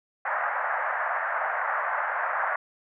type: band-pass noise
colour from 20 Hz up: white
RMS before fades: -28 dBFS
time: 0.25-2.56 s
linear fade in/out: 5 ms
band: 600 to 1800 Hz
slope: 48 dB/octave
effects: none